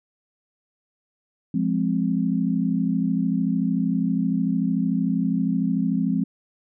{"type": "chord", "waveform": "sine", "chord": "F minor", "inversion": "none", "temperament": "equal", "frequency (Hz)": [174.61, 207.7, 261.6], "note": ["F3", "Ab3", "C4"], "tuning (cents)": [0, 0, 0], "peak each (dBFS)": -24, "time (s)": [1.54, 6.24], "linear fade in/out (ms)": 5, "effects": []}